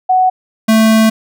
sine / square tone pair in turn, 743 / 220.9 Hz, F#5 / A3, +7 / +7 cents, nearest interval octave + major sixth, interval 2100 cents, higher first, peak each -7 dBFS, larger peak neither, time 0.09-0.3 / 0.68-1.1 s, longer second, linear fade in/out 10 ms, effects none

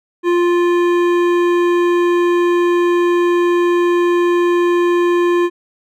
triangle tone with hard clipping, 349.2 Hz, F4, in tune, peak -13 dBFS, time 0.23-5.5 s, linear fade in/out 50 ms, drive 17 dB, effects none

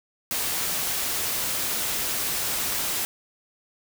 white noise, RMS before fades -27 dBFS, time 0.31-3.05 s, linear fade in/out 0 ms, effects none

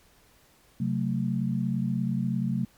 sine chord, F# diminished, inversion second, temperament just, 133.2 / 185 / 222 Hz, C3 / F#3 / A3, +31 / 0 / +16 cents, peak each -29 dBFS, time 0.8-2.65 s, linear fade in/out 5 ms, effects pink hiss -60 dBFS RMS until 2.77 s + MP3 96 kbps

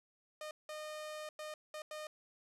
sawtooth tone bursts at uneven times, 612 Hz, D#5, 29 cents flat, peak -39 dBFS, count 5, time 0.41-0.51 / 0.69-1.29 / 1.39-1.54 / 1.74-1.82 / 1.91-2.07 s, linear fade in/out 2 ms, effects low-pass 11000 Hz 12 dB/octave

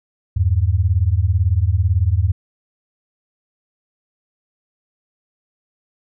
sine beating tone pair, 82 / 100 Hz, E2 / G2, -9 / +35 cents, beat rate 18 Hz, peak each -16 dBFS, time 0.36-2.32 s, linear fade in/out 10 ms, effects none

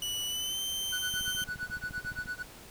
sawtooth tone with pitch glide, 2953 to 3107 Hz, F#7 to G7, -4 to -16 cents, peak -29 dBFS, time 0.02-1.44 s, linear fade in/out 2 ms, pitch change +88 cents, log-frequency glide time 0.27-0.61 s
triangle tone with tremolo, 1480 Hz, F#6, in tune, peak -30 dBFS, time 0.92-2.43 s, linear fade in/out 10 ms, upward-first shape sine, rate 8.8 Hz, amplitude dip 100%
click train, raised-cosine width 5 ms, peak -33 dBFS, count 17, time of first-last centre 1.14-2.259 s, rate 14.3 Hz
effects pink hiss -50 dBFS RMS until 2.7 s

